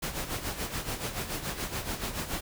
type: noise with tremolo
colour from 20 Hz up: pink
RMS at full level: -32 dBFS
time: 0.02-2.41 s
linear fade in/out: 10 ms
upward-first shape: sine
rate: 7 Hz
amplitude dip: 65%
effects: none